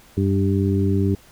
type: harmonic tone with a mistuned harmonic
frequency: 98 Hz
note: G2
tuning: in tune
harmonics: 1 / 2 / 3 / 4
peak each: -19 / -22 / -24 / -25 dBFS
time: 0.17-1.15 s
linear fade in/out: 5 ms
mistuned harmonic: 1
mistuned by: -41 cents
effects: pink hiss -50 dBFS RMS until 1.31 s